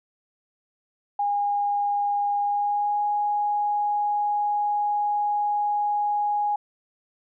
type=tone with pitch glide; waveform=sine; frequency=816 to 827.9 Hz; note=G#5 to G#5; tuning=-31 to -6 cents; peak=-21 dBFS; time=1.19-6.56 s; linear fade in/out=5 ms; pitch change=+25 cents; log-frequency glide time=2.41-3.03 s; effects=none